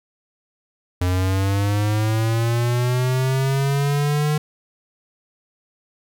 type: linear sweep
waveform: square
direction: up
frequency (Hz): 89.3 to 151.6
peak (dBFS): -18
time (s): 1.01-4.38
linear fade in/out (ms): 5
effects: 10-bit